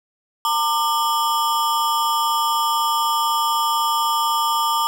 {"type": "ring-modulated tone", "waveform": "square", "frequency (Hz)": 1054, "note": "C6", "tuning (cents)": 12, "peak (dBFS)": -15, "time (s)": [0.45, 4.87], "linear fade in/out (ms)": 0, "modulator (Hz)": 140, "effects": []}